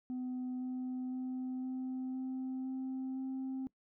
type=tone with pitch steps; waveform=sine; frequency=252.8 / 254.6 / 256.3 / 258.1 / 259.9 / 261.7 / 263.5 Hz; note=B3 / C4 / C4 / C4 / C4 / C4 / C4; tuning=+41 / -47 / -36 / -23 / -11 / 0 / +12 cents; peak=-34 dBFS; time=0.1-3.67 s; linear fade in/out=0 ms; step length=510 ms; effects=noise-tail reverb RT60 0.1 s tail -23 dB re dry + tanh soft clip ceiling -35 dBFS